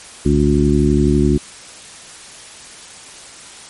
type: harmonic tone with a mistuned harmonic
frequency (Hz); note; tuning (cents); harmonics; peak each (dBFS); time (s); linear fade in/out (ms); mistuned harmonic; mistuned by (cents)
72; D2; -34; 1 / 2 / 3 / 4 / 5; -17 / -17 / -17 / -17 / -17; 0.25-1.38; 10; 1; -150
effects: white hiss -37 dBFS RMS until 3.69 s + MP3 48 kbps